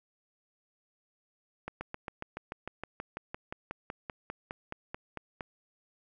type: slowing click train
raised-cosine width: 0.5 ms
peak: -22 dBFS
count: 22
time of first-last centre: 1.68-5.408 s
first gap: 130 ms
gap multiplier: 1.03
effects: none

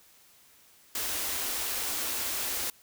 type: band-stop noise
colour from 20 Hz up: white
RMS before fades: -32 dBFS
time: 0.95-2.7 s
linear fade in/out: 2 ms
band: 110 to 220 Hz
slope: 96 dB/octave
effects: white hiss -59 dBFS RMS until 2.82 s

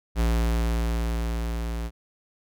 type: tone with level ramp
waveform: square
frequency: 57.3 Hz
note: A#1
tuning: 29 cents flat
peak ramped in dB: -20 to -29 dBFS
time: 0.15-1.91 s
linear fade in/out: 50 ms
effects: none

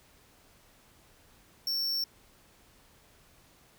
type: tone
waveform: square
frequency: 5450 Hz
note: F8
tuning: 43 cents flat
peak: -29 dBFS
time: 1.67-2.04 s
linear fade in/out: 2 ms
effects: pink hiss -61 dBFS RMS until 3.78 s

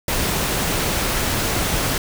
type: noise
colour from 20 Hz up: pink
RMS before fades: -21 dBFS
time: 0.08-1.98 s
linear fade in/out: 2 ms
effects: none

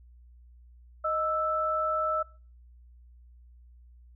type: tone pair together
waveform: sine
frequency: 622.3 / 1318.6 Hz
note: D#5 / E6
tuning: 0 / 0 cents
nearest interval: octave + minor second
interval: 1300 cents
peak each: -30 / -27 dBFS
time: 1.04-2.23 s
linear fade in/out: 10 ms
effects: noise-tail reverb RT60 0.4 s tail -23 dB re dry + added 60 Hz sine -51 dBFS peak until 4.15 s

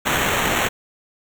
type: noise with sample-and-hold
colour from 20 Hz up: violet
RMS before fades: -20 dBFS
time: 0.05-0.69 s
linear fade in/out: 20 ms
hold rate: 4900 Hz
effects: none

